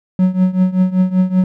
triangle tone with tremolo, 185 Hz, F#3, in tune, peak -5 dBFS, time 0.19-1.44 s, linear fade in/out 2 ms, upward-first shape triangle, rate 5.2 Hz, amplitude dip 90%, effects none

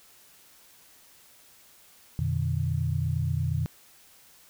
sine tone cluster, 88.7 / 122.5 / 151.1 Hz, F2 / B2 / D3, +27 / -14 / +50 cents, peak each -29 dBFS, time 2.19-3.66 s, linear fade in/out 0 ms, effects white hiss -56 dBFS RMS until 4.49 s

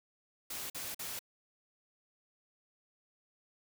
white noise bursts, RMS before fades -41 dBFS, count 3, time 0.5-1.192 s, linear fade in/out 5 ms, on 200 ms, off 46 ms, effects none

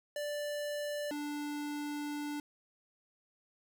square tone pair in turn, 587.3 / 293.6 Hz, D5 / D4, 0 / 0 cents, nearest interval octave, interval 1200 cents, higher first, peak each -36 / -37 dBFS, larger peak first, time 0.16-1.11 / 1.11-2.4 s, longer second, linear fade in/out 2 ms, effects none

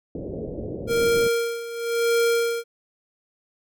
white low-pass noise, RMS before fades -32 dBFS, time 0.15-1.28 s, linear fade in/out 2 ms, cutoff 550 Hz, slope 48 dB/octave
square tone with tremolo, 466.2 Hz, A#4, in tune, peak -18 dBFS, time 0.87-2.64 s, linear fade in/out 50 ms, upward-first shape sine, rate 0.93 Hz, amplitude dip 80%
effects none

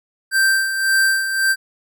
square tone with tremolo, 1567 Hz, G6, 1 cent flat, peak -13 dBFS, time 0.31-1.56 s, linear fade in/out 50 ms, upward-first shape sine, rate 1.8 Hz, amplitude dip 60%, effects none

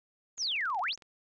sine exponential two-way sweep, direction down then up, 7040 to 699 to 7040 Hz, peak -29 dBFS, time 0.37-0.96 s, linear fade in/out 50 ms, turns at 0.8 s
click train, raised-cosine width 0.2 ms, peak -36 dBFS, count 15, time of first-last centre 0.38-1.022 s, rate 21.8 Hz
effects none

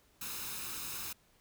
white noise with comb filter, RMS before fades -41 dBFS, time 0.21-1.13 s, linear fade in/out 5 ms, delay 0.77 ms, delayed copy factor +0.55, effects pink hiss -68 dBFS RMS until 1.4 s

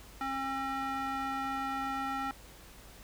square tone with band-pass filter, 269.2 Hz, C4, 49 cents sharp, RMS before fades -35 dBFS, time 0.21-2.31 s, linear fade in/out 0 ms, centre 1200 Hz, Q 1.8, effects added 50 Hz sine -55 dBFS peak until 3.03 s + pink hiss -54 dBFS RMS until 3.03 s

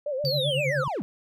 sine tone with vibrato, 554 Hz, C#5, 1 cent flat, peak -26 dBFS, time 0.06-0.84 s, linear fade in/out 5 ms, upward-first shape sine, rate 7.7 Hz, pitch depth 140 cents each way
sine tone with tremolo, 141.5 Hz, C#3, 36 cents sharp, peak -25 dBFS, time 0.24-0.88 s, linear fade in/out 2 ms, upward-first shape sine, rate 9.6 Hz, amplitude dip 75%
triangle linear sweep, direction down, 4687 to 150.2 Hz, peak -25 dBFS, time 0.25-1.02 s, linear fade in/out 0 ms
effects none

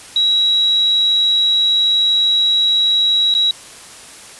sine tone with dropouts, 3873 Hz, B7, 35 cents flat, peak -11 dBFS, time 0.16-3.51 s, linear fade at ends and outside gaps 2 ms, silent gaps 3.341-3.349 s, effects white hiss -37 dBFS RMS until 4.39 s + resampled to 24000 Hz

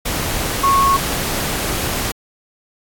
sine tone in noise, 1099 Hz, C#6, 15 cents flat, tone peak -11 dBFS, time 0.63-0.97 s, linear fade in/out 10 ms, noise pink, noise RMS -21 dBFS, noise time 0.05-2.12 s, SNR +7 dB, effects AAC 64 kbps

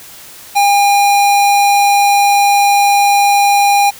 square tone, 808 Hz, G#5, 48 cents flat, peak -8 dBFS, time 0.55-3.91 s, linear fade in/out 20 ms, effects white hiss -35 dBFS RMS until 3.99 s

